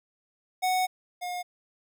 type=tone pair in turn; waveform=square; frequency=740 / 716.4 Hz; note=F#5 / F5; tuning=0 / +44 cents; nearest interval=minor second; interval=56 cents; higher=first; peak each=-24 / -32 dBFS; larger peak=first; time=0.62-0.87 / 1.21-1.43 s; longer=first; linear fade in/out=20 ms; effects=none